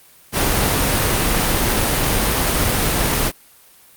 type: noise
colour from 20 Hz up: pink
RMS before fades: -17 dBFS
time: 0.32-3.32 s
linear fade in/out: 50 ms
effects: white hiss -48 dBFS RMS until 3.96 s + Opus 32 kbps